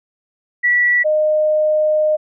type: tone pair in turn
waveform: sine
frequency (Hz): 1949 / 613.9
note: B6 / D#5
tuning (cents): -23 / -23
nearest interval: octave + minor sixth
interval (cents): 2000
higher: first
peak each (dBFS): -11 / -12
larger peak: first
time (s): 0.63-1.04 / 1.04-2.17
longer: second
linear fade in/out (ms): 20
effects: none